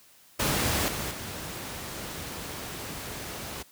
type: noise with level steps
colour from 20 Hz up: pink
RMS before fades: -26 / -32 / -37 dBFS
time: 0.39-3.63 s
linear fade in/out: 10 ms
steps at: 0.88 / 1.11 s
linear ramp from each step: 2 ms
effects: white hiss -57 dBFS RMS until 3.71 s + high-pass 60 Hz 12 dB/octave